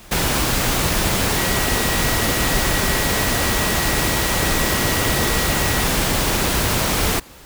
sine tone in noise, 1920 Hz, B6, 49 cents flat, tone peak -28 dBFS, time 1.36-5.84 s, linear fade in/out 10 ms, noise pink, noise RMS -19 dBFS, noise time 0.11-7.2 s, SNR -12 dB, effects pink hiss -43 dBFS RMS until 7.45 s

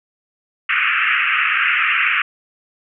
white band-pass noise, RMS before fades -17 dBFS, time 0.69-2.22 s, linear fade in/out 5 ms, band 1200 to 2800 Hz, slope 96 dB/octave, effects none

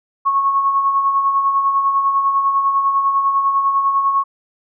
sine tone with tremolo, 1100 Hz, C#6, 14 cents flat, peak -11 dBFS, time 0.25-4.24 s, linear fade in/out 20 ms, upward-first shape sine, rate 10 Hz, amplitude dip 45%, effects none

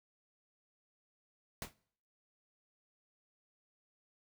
pink noise with exponential decay, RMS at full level -37 dBFS, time 1.62-1.74 s, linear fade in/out 1 ms, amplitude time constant 25 ms, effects noise-tail reverb RT60 0.6 s tail -23 dB re dry

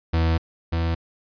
40% pulse tone pair in turn, 81.9 / 82.95 Hz, E2 / E2, -11 / +11 cents, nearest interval unison, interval 22 cents, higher second, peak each -17 / -20 dBFS, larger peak first, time 0.13-0.38 / 0.72-0.95 s, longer first, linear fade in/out 10 ms, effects resampled to 11025 Hz

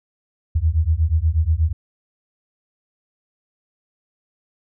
sine beating tone pair, 76.1 / 84.4 Hz, D#2 / E2, -38 / +41 cents, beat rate 8.3 Hz, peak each -18 dBFS, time 0.55-1.73 s, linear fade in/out 10 ms, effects none

